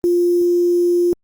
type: tone with quantisation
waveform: sine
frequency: 350 Hz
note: F4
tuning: 4 cents sharp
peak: -12 dBFS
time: 0.04-1.13 s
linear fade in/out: 0 ms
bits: 6
effects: Opus 24 kbps